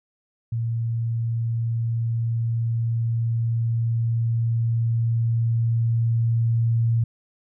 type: tone with level ramp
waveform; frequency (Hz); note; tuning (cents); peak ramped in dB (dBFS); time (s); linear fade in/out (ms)
sine; 115.4; A#2; -17; -22 to -17; 0.52-7.04; 5
effects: none